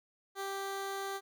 15% pulse tone, 392 Hz, G4, in tune, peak -30 dBFS, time 0.35-1.21 s, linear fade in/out 50 ms, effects none

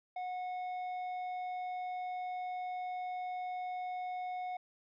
sine tone with tanh clipping, 730 Hz, F#5, 24 cents flat, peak -38 dBFS, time 0.16-4.57 s, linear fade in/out 5 ms, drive 7 dB, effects none

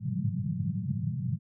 pink band-pass noise, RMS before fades -31 dBFS, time 0-1.39 s, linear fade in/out 50 ms, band 100 to 200 Hz, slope 96 dB/octave, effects none

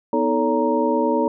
sine tone cluster, 247.3 / 316.7 / 438.7 / 565 / 935 Hz, B3 / D#4 / A4 / C#5 / A#5, +3 / +31 / -5 / +33 / +5 cents, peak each -23 dBFS, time 0.13-1.28 s, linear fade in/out 2 ms, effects none

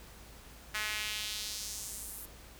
sawtooth tone with high-pass filter sweep, 212.9 Hz, G#3, 43 cents sharp, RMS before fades -39 dBFS, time 0.74-2.26 s, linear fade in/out 10 ms, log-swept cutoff 1700 to 12000 Hz, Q 1.6, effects added 56 Hz sine -54 dBFS peak until 2.59 s + pink hiss -54 dBFS RMS until 2.59 s

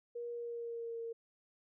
sine tone with pitch glide, 475.4 to 460.3 Hz, A#4 to A#4, +34 to -22 cents, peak -39 dBFS, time 0.15-1.13 s, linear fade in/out 10 ms, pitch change -56 cents, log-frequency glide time 0.3-1 s, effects none

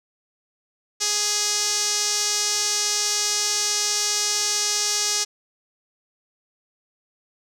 sawtooth tone with band-pass filter, 415.3 Hz, G#4, in tune, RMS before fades -23 dBFS, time 1-5.25 s, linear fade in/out 20 ms, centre 5900 Hz, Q 3.2, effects none

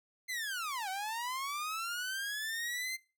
sawtooth linear two-way sweep, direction down then up, 2093 to 743 to 2093 Hz, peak -32 dBFS, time 0.28-2.97 s, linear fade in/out 20 ms, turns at 0.89 s, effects noise-tail reverb RT60 0.3 s tail -20 dB re dry

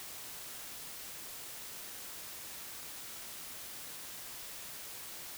silence, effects white hiss -46 dBFS RMS until 5.37 s

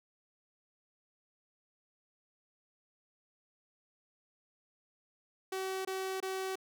sawtooth tone bursts, 380 Hz, F#4, 46 cents sharp, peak -31 dBFS, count 3, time 5.52-6.556 s, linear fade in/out 5 ms, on 330 ms, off 23 ms, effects none

